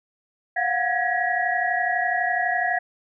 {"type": "tone cluster", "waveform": "sine", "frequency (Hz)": [702, 734, 1666, 1916], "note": ["F5", "F#5", "G#6", "A#6"], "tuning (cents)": [9, -14, 5, 47], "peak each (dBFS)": -26, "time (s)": [0.56, 2.79], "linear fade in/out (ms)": 10, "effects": []}